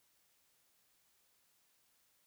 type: silence
effects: white hiss -74 dBFS RMS until 2.26 s